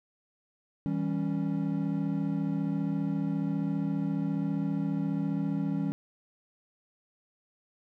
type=chord; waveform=triangle; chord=C# diminished; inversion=first; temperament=equal with one note detuned; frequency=161.24 / 196 / 277.2 Hz; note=E3 / G3 / C#4; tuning=-38 / 0 / 0 cents; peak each=-30 dBFS; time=0.86-5.92 s; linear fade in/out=0 ms; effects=none